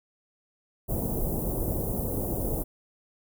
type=band-stop noise; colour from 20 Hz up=pink; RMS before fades=-29 dBFS; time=0.88-2.64 s; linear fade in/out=20 ms; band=650 to 12000 Hz; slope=24 dB/octave; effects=none